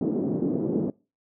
white band-pass noise, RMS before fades -26 dBFS, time 0.01-0.9 s, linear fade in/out 2 ms, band 160 to 370 Hz, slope 24 dB/octave, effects noise-tail reverb RT60 0.3 s tail -22 dB re dry

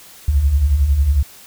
sine beating tone pair, 61.74 / 72.74 Hz, B1 / D2, 0 / -16 cents, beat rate 11 Hz, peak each -20 / -12 dBFS, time 0.28-1.23 s, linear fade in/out 5 ms, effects white hiss -42 dBFS RMS until 1.46 s

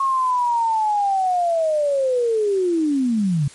sine linear sweep, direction down, 1092 to 133.2 Hz, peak -16 dBFS, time 0-3.48 s, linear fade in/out 5 ms, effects white hiss -44 dBFS RMS until 3.54 s + MP3 48 kbps

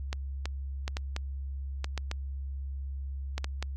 clicks, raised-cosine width 0.2 ms, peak -16 dBFS, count 11, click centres 0.129 / 0.456 / 0.879 / 0.969 / 1.164 / 1.844 / 1.977 / 2.114 / 3.38 / 3.444 / 3.626 s, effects added 68 Hz sine -33 dBFS peak until 3.76 s + MP3 64 kbps

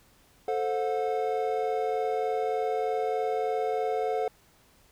triangle chord, F# diminished, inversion first, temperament equal with one note detuned, 440 / 523.3 / 725.2 Hz, A4 / C5 / F#5, 0 / 0 / -35 cents, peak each -27 / -31 / -28 dBFS, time 0.48-4.28 s, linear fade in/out 2 ms, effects pink hiss -61 dBFS RMS until 4.91 s

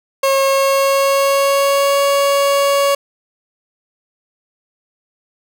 30% pulse tone with pitch glide, 543 to 560.2 Hz, C#5 to C#5, -36 to +18 cents, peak -9 dBFS, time 0.23-2.95 s, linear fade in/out 5 ms, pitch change +54 cents, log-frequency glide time 0.44-2.01 s, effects none

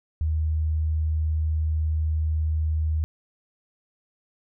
sine tone, 78.2 Hz, D#2, 9 cents sharp, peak -21 dBFS, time 0.21-3.04 s, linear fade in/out 0 ms, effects none

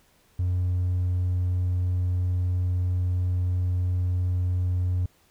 triangle tone, 90.3 Hz, F#2, 42 cents flat, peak -19 dBFS, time 0.39-5.06 s, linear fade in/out 5 ms, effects tanh soft clip ceiling -17 dBFS + pink hiss -62 dBFS RMS until 5.3 s

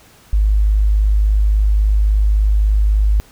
sine tone, 51.8 Hz, G#1, 4 cents flat, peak -10 dBFS, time 0.33-3.2 s, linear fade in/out 0 ms, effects pink hiss -47 dBFS RMS until 3.31 s

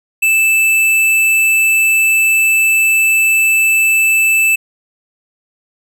sine tone with tanh clipping, 2637 Hz, E7, in tune, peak -10 dBFS, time 0.22-4.56 s, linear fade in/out 10 ms, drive 18 dB, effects none

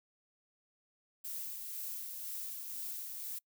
violet noise with tremolo, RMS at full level -41 dBFS, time 1.24-3.39 s, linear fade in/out 10 ms, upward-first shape sine, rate 2 Hz, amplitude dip 30%, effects noise-tail reverb RT60 0.1 s tail -25 dB re dry

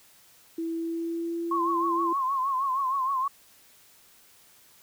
sine tone with pitch glide, 329.6 to 337.7 Hz, E4 to E4, 0 to +42 cents, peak -28 dBFS, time 0.58-2.13 s, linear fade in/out 5 ms, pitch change +42 cents, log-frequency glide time 0.71-1.42 s
sine tone with vibrato, 1068 Hz, C6, 35 cents sharp, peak -24 dBFS, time 1.51-3.28 s, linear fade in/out 5 ms, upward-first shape triangle, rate 6.4 Hz, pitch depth 100 cents each way
effects white hiss -57 dBFS RMS until 4.82 s

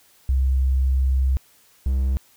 sine / triangle tone pair in turn, 65.8 / 65.8 Hz, C2 / C2, +10 / +10 cents, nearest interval unison, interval 0 cents, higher neither, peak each -16 dBFS, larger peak neither, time 0.29-1.37 / 1.86-2.17 s, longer first, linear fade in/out 0 ms, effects white hiss -56 dBFS RMS until 2.36 s

